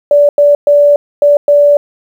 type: tone bursts at uneven times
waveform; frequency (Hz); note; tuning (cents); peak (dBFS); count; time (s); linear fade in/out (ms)
sine; 580; D5; -22; -3; 5; 0.11-0.29 / 0.38-0.55 / 0.67-0.96 / 1.22-1.37 / 1.48-1.77; 2
effects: 7-bit